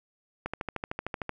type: click train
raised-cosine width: 0.5 ms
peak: -17 dBFS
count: 12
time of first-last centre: 0.46-1.293 s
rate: 13.2 Hz
effects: none

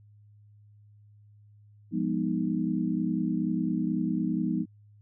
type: chord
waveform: sine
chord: F half-diminished seventh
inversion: none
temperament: equal with one note detuned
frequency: 174.61 / 204.6 / 246.9 / 311.1 Hz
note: F3 / Ab3 / Cb4 / Eb4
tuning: 0 / -26 / 0 / 0 cents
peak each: -31 dBFS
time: 1.91-4.66 s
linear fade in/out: 50 ms
effects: added 104 Hz sine -53 dBFS peak until 5.01 s

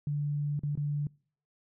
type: tone with dropouts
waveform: sine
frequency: 146 Hz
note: D3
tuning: 10 cents flat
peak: -28 dBFS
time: 0.07-1.07 s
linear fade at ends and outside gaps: 2 ms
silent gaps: 0.593-0.634 / 0.754-0.774 s
effects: noise-tail reverb RT60 0.5 s tail -26 dB re dry

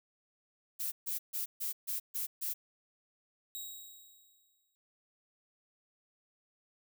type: noise bursts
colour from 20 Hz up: violet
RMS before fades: -36 dBFS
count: 7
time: 0.79-2.54 s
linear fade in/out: 20 ms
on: 130 ms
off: 140 ms
type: tone with exponential decay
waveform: 5% pulse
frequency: 3817 Hz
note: A#7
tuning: 40 cents sharp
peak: -31 dBFS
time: 3.55-4.75 s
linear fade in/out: 0 ms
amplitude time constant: 260 ms
effects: none

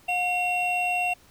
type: tone pair together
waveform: triangle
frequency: 720 / 2736 Hz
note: F#5 / F7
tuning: -47 / -36 cents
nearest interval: octave + major seventh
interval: 2311 cents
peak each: -24 dBFS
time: 0.08-1.14 s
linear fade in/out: 10 ms
effects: pink hiss -56 dBFS RMS until 1.3 s

